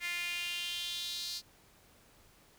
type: tone with high-pass filter sweep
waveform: sawtooth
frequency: 349.2 Hz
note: F4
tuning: in tune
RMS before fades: -38 dBFS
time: 0-1.42 s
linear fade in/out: 50 ms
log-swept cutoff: 2100 to 4500 Hz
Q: 4.6
effects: pink hiss -63 dBFS RMS until 2.58 s